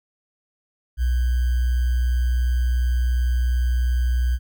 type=tone with sample-and-hold; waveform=sine; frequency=61.4 Hz; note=B1; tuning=9 cents flat; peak=-17 dBFS; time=0.97-4.39 s; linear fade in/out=50 ms; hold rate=1575 Hz; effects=none